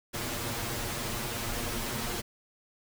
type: noise with comb filter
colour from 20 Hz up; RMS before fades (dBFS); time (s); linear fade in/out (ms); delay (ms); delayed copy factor
pink; -34; 0.13-2.22; 20; 8.5; +0.95
effects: none